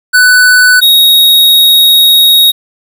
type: tone pair in turn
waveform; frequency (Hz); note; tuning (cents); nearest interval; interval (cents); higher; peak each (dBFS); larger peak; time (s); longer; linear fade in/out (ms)
square; 1494 / 3765; F#6 / A#7; +16 / +16; octave + major third; 1600; second; -3; neither; 0.13-0.81 / 0.81-2.52; second; 20
effects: 7-bit